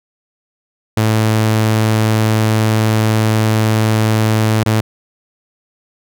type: tone with dropouts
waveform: sawtooth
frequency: 109.5 Hz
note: A2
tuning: 8 cents flat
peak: -7 dBFS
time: 0.97-4.81 s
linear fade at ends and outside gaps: 5 ms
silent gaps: 4.635-4.66 s
effects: none